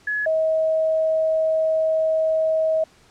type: tone pair in turn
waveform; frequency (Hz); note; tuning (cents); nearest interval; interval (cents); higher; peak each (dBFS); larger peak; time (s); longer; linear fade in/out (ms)
sine; 1695 / 636.9; G#6 / D#5; +35 / +40; octave + perfect fourth; 1695; first; -21 / -17; second; 0.07-0.26 / 0.26-2.84; second; 5
effects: pink hiss -54 dBFS RMS until 3.1 s + low-pass 8000 Hz 12 dB/octave